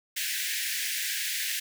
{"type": "high-pass noise", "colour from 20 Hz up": "pink", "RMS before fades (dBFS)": -31, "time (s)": [0.16, 1.6], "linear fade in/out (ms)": 10, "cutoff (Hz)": 1600, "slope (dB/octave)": 96, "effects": []}